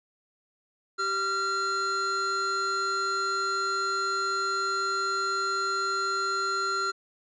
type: tone pair together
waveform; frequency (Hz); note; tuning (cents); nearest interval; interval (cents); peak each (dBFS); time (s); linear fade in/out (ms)
square; 387.6 / 1378; G4 / F6; -20 / -24; octave + minor seventh; 2196; -36 / -27; 0.98-6.92; 20
effects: resampled to 16000 Hz

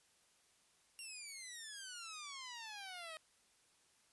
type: exponential sweep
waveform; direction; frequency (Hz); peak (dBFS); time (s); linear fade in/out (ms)
10% pulse; down; 2794 to 622.3; -39; 0.99-3.17; 0
effects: white hiss -72 dBFS RMS until 4.12 s + resampled to 24000 Hz

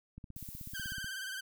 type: click train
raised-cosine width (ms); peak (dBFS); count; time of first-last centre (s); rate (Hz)
5; -34; 15; 0.18-1.044; 16.2
type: noise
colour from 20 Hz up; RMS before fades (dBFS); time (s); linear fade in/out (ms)
violet; -48; 0.36-0.93; 0
type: tone with vibrato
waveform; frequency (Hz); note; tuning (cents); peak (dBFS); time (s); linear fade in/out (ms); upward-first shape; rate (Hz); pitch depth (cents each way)
sawtooth; 1555; G6; -14; -35; 0.74-1.41; 10; triangle; 19; 76
effects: none

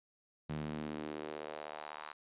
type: tone with high-pass filter sweep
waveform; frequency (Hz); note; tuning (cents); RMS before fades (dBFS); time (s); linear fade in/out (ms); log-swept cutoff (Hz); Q
sawtooth; 76; D#2; -40; -43; 0.49-2.13; 10; 150 to 1100; 2
effects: resampled to 8000 Hz

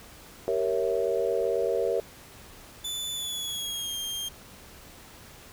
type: chord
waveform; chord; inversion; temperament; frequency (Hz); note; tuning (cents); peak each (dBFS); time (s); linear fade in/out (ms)
sine; G diminished seventh; none; equal with one note detuned; 388.2 / 466.2 / 554.4 / 659.3; G4 / Bb4 / Db5 / Fb5; -17 / 0 / 0 / 0; -30 / -27 / -30 / -32; 0.48-2; 0
type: tone with pitch glide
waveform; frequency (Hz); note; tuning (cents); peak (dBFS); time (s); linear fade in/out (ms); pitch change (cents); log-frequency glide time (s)
sawtooth; 3493 to 3203; A7 to G7; -13 to +37; -28; 2.84-4.29; 10; -150; 3.14-3.97
effects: pink hiss -49 dBFS RMS until 5.52 s

